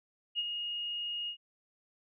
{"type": "tone with ADSR envelope", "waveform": "sine", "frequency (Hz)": 2863, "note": "F7", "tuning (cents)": 42, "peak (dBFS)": -28, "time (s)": [0.35, 1.37], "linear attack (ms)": 39, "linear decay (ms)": 35, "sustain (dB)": -6, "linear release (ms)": 86, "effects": []}